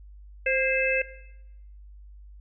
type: harmonic tone with a mistuned harmonic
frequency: 523.3 Hz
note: C5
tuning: in tune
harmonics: 1 / 3 / 4 / 5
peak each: -26 / -29 / -28 / -26 dBFS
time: 0.46-1.02 s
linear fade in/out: 5 ms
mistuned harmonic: 3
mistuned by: +50 cents
effects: noise-tail reverb RT60 0.9 s tail -18 dB re dry + added 50 Hz sine -44 dBFS peak until 2.4 s